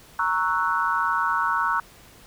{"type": "chord", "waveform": "sine", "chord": "F# dominant seventh", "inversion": "first", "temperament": "equal", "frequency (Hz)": [932.3, 1108.7, 1318.5, 1480], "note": ["A#5", "C#6", "E6", "F#6"], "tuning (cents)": [0, 0, 0, 0], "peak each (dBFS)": -26, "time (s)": [0.19, 1.8], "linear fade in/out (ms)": 2, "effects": ["pink hiss -50 dBFS RMS until 2.26 s"]}